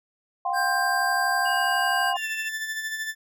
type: chord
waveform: sine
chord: F suspended second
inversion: none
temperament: equal with one note detuned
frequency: 711.9 / 784 / 1046.5 Hz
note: F5 / G5 / C6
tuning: +33 / 0 / 0 cents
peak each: -27 / -27 / -29 dBFS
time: 0.45-2.17 s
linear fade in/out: 5 ms
type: tone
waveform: square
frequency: 1585 Hz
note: G6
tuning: 19 cents sharp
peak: -25 dBFS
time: 0.53-2.14 s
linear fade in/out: 50 ms
type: tone with pitch glide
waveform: sine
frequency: 2872 to 2680 Hz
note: F7 to E7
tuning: +48 to +28 cents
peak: -32 dBFS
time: 1.45-2.49 s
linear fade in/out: 10 ms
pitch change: -120 cents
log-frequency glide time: 2.13-2.28 s
type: tone with tremolo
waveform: 40% pulse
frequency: 1760 Hz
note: A6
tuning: in tune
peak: -26 dBFS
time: 2.15-3.15 s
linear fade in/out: 50 ms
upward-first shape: sine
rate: 13 Hz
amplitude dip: 50%
effects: none